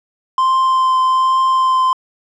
triangle tone with vibrato, 1042 Hz, C6, 7 cents flat, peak -9 dBFS, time 0.38-1.93 s, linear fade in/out 2 ms, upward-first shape triangle, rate 1.2 Hz, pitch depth 12 cents each way, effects resampled to 22050 Hz

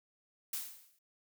blue noise with exponential decay, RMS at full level -35 dBFS, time 0.53-0.99 s, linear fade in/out 5 ms, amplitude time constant 99 ms, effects none

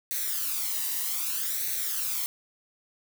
blue noise with flanger, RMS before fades -30 dBFS, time 0.11-2.26 s, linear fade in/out 0 ms, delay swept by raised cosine 0.49 to 1.05 ms, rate 0.64 Hz, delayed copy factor +0.65, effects none

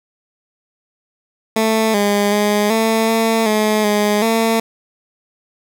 15% pulse tone with pitch steps, 221.2 / 204 / 207.6 / 223.3 / 225.2 / 214 / 208.1 / 225.9 Hz, A3 / G#3 / G#3 / A3 / A3 / A3 / G#3 / A3, +9 / -31 / 0 / +26 / +40 / -48 / +4 / +46 cents, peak -7 dBFS, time 1.56-4.6 s, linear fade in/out 5 ms, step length 380 ms, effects none

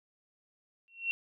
sine tone with exponential growth, 2725 Hz, F7, 43 cents flat, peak -25 dBFS, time 0.88-1.11 s, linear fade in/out 0 ms, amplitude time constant 50 ms, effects none

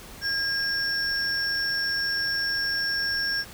triangle tone pair together, 1622 / 5445 Hz, G#6 / F8, -41 / -45 cents, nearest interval octave + major sixth, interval 2096 cents, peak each -25 / -26 dBFS, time 0.21-3.45 s, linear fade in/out 50 ms, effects pink hiss -44 dBFS RMS until 3.53 s

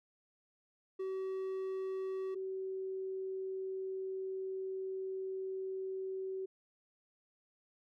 triangle / sine tone pair in turn, 380.4 / 380.4 Hz, F#4 / F#4, +48 / +48 cents, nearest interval unison, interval 0 cents, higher neither, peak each -34 / -37 dBFS, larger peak first, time 0.99-2.35 / 2.35-6.46 s, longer second, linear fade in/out 10 ms, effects none

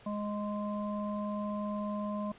harmonic tone, 207.7 Hz, G#3, in tune, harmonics 1 / 3 / 5, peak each -34 / -39 / -41 dBFS, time 0.06-2.32 s, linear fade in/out 5 ms, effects pink hiss -57 dBFS RMS until 2.38 s + resampled to 8000 Hz

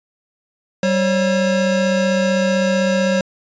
square tone pair together, 192.57 / 542 Hz, G3 / C#5, -31 / -39 cents, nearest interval octave + tritone, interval 1792 cents, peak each -18 dBFS, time 0.83-3.21 s, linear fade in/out 2 ms, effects resampled to 16000 Hz

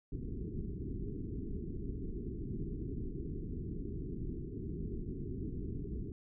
pink low-pass noise, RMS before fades -40 dBFS, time 0.12-6.12 s, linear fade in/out 2 ms, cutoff 420 Hz, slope 96 dB/octave, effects none

